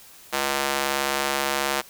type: tone with high-pass filter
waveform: square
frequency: 69.3 Hz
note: C#2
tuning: in tune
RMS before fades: -25 dBFS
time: 0.32-1.82 s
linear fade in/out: 20 ms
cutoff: 650 Hz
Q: 0.62
effects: white hiss -48 dBFS RMS until 1.89 s